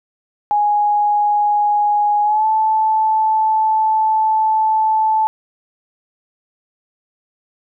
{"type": "tone with pitch glide", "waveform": "sine", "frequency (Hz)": [830.6, 873.4], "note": ["G#5", "A5"], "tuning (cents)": [0, -13], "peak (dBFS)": -12, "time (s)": [0.51, 5.27], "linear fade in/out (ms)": 0, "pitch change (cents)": 87, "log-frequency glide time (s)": [2.23, 2.46], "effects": []}